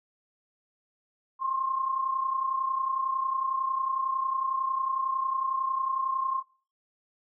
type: tone pair together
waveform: sine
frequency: 1057 / 1088 Hz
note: C6 / C#6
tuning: +17 / -33 cents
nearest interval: minor second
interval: 50 cents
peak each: -27 / -34 dBFS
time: 1.39-6.43 s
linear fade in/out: 50 ms
effects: noise-tail reverb RT60 0.4 s tail -19 dB re dry